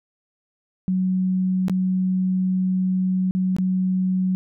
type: tone with dropouts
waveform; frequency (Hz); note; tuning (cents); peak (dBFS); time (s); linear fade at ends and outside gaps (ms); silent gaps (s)
sine; 185.8; F#3; +7; -18; 0.88-4.35; 0; 1.683-1.697 / 3.31-3.35 / 3.565-3.585
effects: none